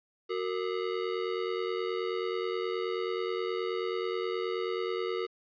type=ring-modulated tone; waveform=square; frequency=415.3 Hz; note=G#4; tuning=in tune; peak=-28 dBFS; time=0.29-5.27 s; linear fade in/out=20 ms; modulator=44.7 Hz; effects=resampled to 11025 Hz + 10-bit